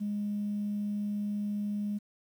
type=tone; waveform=sine; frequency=206.4 Hz; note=G#3; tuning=10 cents flat; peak=-29 dBFS; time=0-1.99 s; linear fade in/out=20 ms; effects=tanh soft clip ceiling -26 dBFS + 10-bit